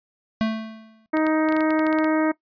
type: tone with exponential decay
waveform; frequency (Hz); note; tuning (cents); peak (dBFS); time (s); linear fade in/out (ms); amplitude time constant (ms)
square; 220.8; A3; +6; -18; 0.41-1.06; 0; 140
type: harmonic tone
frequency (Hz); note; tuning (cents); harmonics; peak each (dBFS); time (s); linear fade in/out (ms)
312.8; D#4; +9; 1 / 2 / 3 / 4 / 5 / 6 / 7; -19 / -25 / -29 / -31 / -33 / -35 / -36; 1.13-2.32; 10
type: clicks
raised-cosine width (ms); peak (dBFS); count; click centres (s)
0.2; -17; 12; 1.17 / 1.267 / 1.488 / 1.524 / 1.566 / 1.607 / 1.706 / 1.793 / 1.867 / 1.928 / 1.987 / 2.044
effects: noise-tail reverb RT60 0.1 s tail -19 dB re dry + resampled to 11025 Hz